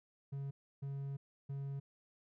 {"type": "tone bursts at uneven times", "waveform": "triangle", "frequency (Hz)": 138.59, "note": "C#3", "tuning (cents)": 0, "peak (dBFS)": -37, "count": 3, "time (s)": [[0.32, 0.51], [0.82, 1.17], [1.49, 1.8]], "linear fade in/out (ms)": 10, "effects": []}